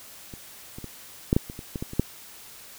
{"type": "clicks", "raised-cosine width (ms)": 3, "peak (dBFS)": [-26, -25, -23, -6, -6, -23, -24, -17, -17, -23, -7], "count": 11, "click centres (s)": [0.338, 0.785, 0.843, 1.329, 1.365, 1.499, 1.591, 1.758, 1.825, 1.934, 1.996], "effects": ["white hiss -46 dBFS RMS until 2.78 s"]}